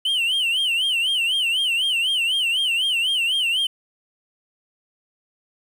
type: tone with vibrato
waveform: triangle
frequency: 2941 Hz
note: F#7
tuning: 11 cents flat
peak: -17 dBFS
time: 0.05-3.67 s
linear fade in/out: 5 ms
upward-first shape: sine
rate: 4 Hz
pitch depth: 160 cents each way
effects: 8-bit